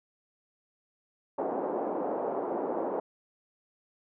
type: band-pass noise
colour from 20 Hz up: pink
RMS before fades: -32 dBFS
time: 1.38-3 s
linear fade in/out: 5 ms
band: 300 to 850 Hz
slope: 24 dB/octave
effects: none